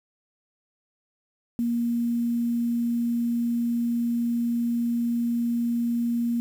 sine tone with quantisation, 235.9 Hz, A#3, 21 cents sharp, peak -22 dBFS, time 1.59-6.4 s, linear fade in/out 0 ms, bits 8, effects none

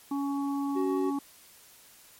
harmonic tone, 280 Hz, C#4, 18 cents sharp, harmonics 1 / 3 / 4, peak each -28 / -38 / -40 dBFS, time 0.11-1.19 s, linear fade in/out 5 ms
triangle tone, 375.6 Hz, F#4, 26 cents sharp, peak -26 dBFS, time 0.75-1.11 s, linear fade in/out 20 ms
effects white hiss -55 dBFS RMS until 2.19 s + MP3 64 kbps

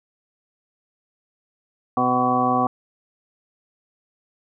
harmonic tone, 125.7 Hz, B2, 31 cents sharp, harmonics 1 / 2 / 3 / 4 / 5 / 6 / 8 / 9, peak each -32 / -23 / -33 / -28 / -33 / -21 / -29 / -22 dBFS, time 1.97-2.67 s, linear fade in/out 2 ms, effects none

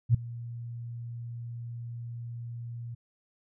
sine tone with ADSR envelope, 118.1 Hz, A#2, 23 cents sharp, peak -15 dBFS, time 0.09-2.95 s, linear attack 54 ms, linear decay 5 ms, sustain -21 dB, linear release 11 ms, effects none

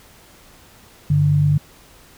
sine tone pair together, 97.37 / 146.83 Hz, G2 / D3, -11 / 0 cents, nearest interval perfect fifth, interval 711 cents, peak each -21 / -13 dBFS, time 1.1-1.58 s, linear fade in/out 5 ms, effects pink hiss -48 dBFS RMS until 2.17 s

